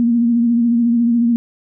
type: tone with vibrato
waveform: sine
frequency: 235.4 Hz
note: A#3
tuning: 17 cents sharp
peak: -11 dBFS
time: 0-1.36 s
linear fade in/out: 0 ms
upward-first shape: sine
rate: 14 Hz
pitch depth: 37 cents each way
effects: none